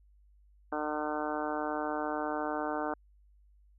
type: harmonic tone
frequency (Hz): 151.2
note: D#3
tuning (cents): -49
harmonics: 2 / 3 / 4 / 5 / 6 / 7 / 8 / 9 / 10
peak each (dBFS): -37 / -40 / -38 / -38 / -40 / -44 / -42 / -44 / -43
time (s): 0.72-2.94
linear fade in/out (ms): 5
effects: added 50 Hz sine -59 dBFS peak until 3.78 s